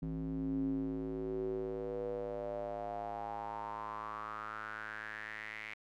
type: tone with band-pass filter sweep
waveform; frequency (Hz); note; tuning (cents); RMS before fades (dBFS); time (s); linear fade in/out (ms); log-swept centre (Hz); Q
square; 54; A1; -32; -40; 0.02-5.74; 5; 210 to 2200; 6.1
effects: none